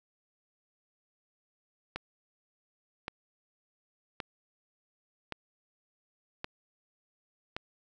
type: click train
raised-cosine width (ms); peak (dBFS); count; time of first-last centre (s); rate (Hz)
0.3; -19; 6; 1.96-7.565; 0.892
effects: none